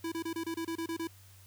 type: tone bursts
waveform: square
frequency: 330.1 Hz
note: E4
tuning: 2 cents sharp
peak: -34 dBFS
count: 10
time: 0.04-1.073 s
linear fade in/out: 5 ms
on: 79 ms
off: 27 ms
effects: added 96 Hz sine -55 dBFS peak until 1.46 s + white hiss -60 dBFS RMS until 1.46 s